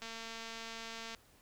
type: click train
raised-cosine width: 0.2 ms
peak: -28 dBFS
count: 257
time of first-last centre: 0.02-1.148 s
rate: 227 Hz
effects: pink hiss -65 dBFS RMS until 1.41 s